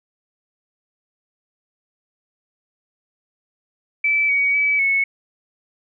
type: tone with pitch steps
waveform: sine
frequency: 2314 / 2254 / 2291 / 2202 Hz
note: D7 / C#7 / D7 / C#7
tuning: -26 / +28 / -44 / -12 cents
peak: -15 dBFS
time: 4.04-5.04 s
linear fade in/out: 5 ms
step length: 250 ms
effects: none